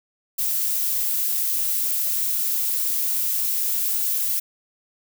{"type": "noise", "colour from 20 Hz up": "violet", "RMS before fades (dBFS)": -23, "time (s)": [0.38, 4.4], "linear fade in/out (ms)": 10, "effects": []}